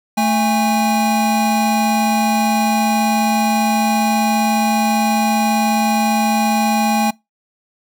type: tone pair together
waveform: square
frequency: 220.2 / 819 Hz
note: A3 / G#5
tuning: +2 / -24 cents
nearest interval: octave + major seventh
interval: 2274 cents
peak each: -17 dBFS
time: 0.17-7.11 s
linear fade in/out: 10 ms
effects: noise-tail reverb RT60 0.2 s tail -24 dB re dry